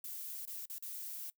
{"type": "noise with dropouts", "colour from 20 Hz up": "violet", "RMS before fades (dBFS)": -44, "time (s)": [0.04, 1.3], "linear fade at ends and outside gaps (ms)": 2, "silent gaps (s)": [[0.453, 0.475], [0.656, 0.698], [0.783, 0.824]], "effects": ["noise-tail reverb RT60 0.1 s tail -21 dB re dry"]}